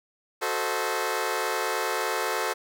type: chord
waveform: 15% pulse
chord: F# diminished seventh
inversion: none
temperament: equal with one note detuned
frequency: 370 / 440 / 523.3 / 635.7 Hz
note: F#4 / A4 / C5 / Eb5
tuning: 0 / 0 / 0 / +37 cents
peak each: -26 / -23 / -25 / -28 dBFS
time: 0.41-2.54 s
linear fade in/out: 20 ms
effects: none